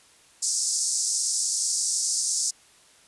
white band-pass noise, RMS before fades -26 dBFS, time 0.42-2.51 s, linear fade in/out 10 ms, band 5000 to 9000 Hz, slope 48 dB/octave, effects white hiss -56 dBFS RMS until 3.07 s + resampled to 24000 Hz

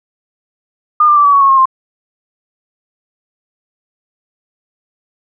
sine tone with pitch steps, 1214 / 1189.7 / 1165.9 / 1142.6 / 1119.7 / 1097.3 / 1075.3 / 1053.8 Hz, D#6 / D6 / D6 / D6 / C#6 / C#6 / C6 / C6, -43 / +22 / -13 / -48 / +17 / -18 / +47 / +12 cents, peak -5 dBFS, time 1-1.656 s, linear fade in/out 5 ms, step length 82 ms, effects none

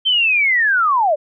sine linear sweep, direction down, 3143 to 555 Hz, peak -12 dBFS, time 0.05-1.16 s, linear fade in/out 20 ms, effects none

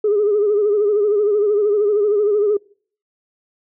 sine tone with vibrato, 415.2 Hz, G#4, in tune, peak -12 dBFS, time 0.04-2.57 s, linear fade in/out 5 ms, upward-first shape sine, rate 13 Hz, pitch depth 64 cents each way, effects noise-tail reverb RT60 0.5 s tail -24 dB re dry + tanh soft clip ceiling -9 dBFS

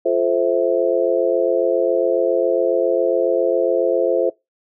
sine chord, F major seventh, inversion none, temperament just, 349.2 / 436.5 / 523.8 / 654.8 Hz, F4 / A4 / C5 / E5, 0 / -14 / +2 / -12 cents, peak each -21 / -21 / -18 / -22 dBFS, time 0.05-4.3 s, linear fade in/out 10 ms, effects noise-tail reverb RT60 0.2 s tail -23 dB re dry

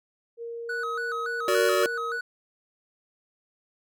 sine tone, 466.2 Hz, A#4, in tune, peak -33 dBFS, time 0.37-2.2 s, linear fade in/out 50 ms
triangle tone with vibrato, 1371 Hz, F6, 32 cents flat, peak -27 dBFS, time 0.69-2.21 s, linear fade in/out 5 ms, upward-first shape square, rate 3.5 Hz, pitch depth 130 cents each way
square chord, Gb augmented, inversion none, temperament just, 370 / 462.5 / 578.1 Hz, Gb4 / Bb4 / D5, 0 / -14 / -27 cents, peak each -26 dBFS, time 1.48-1.86 s, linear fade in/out 2 ms
effects none

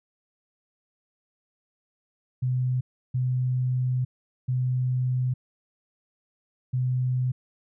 sine tone bursts at uneven times, 126.9 Hz, B2, 47 cents sharp, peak -22 dBFS, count 4, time 2.42-2.81 / 3.14-4.05 / 4.48-5.34 / 6.73-7.32 s, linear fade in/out 10 ms, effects none

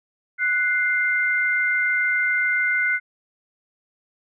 sine tone pair together, 1480 / 2093 Hz, F#6 / C7, 0 / 0 cents, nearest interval tritone, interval 600 cents, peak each -21 dBFS, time 0.38-3 s, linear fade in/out 50 ms, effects none

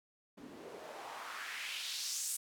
white noise with band-pass filter sweep, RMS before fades -43 dBFS, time 0.37-2.37 s, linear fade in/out 10 ms, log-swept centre 220 to 9100 Hz, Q 2.1, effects none

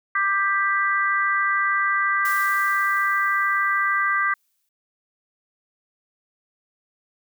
harmonic tone, 394.6 Hz, G4, 11 cents sharp, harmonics 3 / 4 / 5, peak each -22 / -23 / -24 dBFS, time 0.15-4.34 s, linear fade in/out 5 ms
blue noise with exponential decay, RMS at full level -33 dBFS, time 2.25-4.69 s, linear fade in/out 2 ms, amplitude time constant 530 ms
effects none

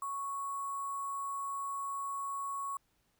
sine tone with sample-and-hold, 1108.7 Hz, C#6, in tune, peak -35 dBFS, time 0.02-2.77 s, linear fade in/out 2 ms, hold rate 8820 Hz, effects pink hiss -75 dBFS RMS until 3.19 s

